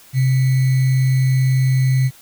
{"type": "tone with sample-and-hold", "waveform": "sine", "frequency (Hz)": 130.9, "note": "C3", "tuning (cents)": 1, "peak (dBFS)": -12, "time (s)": [0.13, 2.11], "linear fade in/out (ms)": 50, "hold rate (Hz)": 2100, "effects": ["white hiss -46 dBFS RMS until 2.21 s"]}